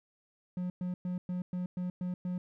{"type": "tone bursts", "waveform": "triangle", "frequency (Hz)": 180.3, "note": "F#3", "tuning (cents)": -45, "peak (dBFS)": -30, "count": 8, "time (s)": [0.57, 2.38], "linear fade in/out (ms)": 2, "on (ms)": 130, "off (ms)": 110, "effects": []}